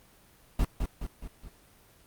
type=noise with echo; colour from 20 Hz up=brown; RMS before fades=-24 dBFS; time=0.59-0.65 s; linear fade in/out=5 ms; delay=210 ms; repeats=4; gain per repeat=-5 dB; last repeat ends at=1.49 s; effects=pink hiss -59 dBFS RMS until 2.06 s + Opus 24 kbps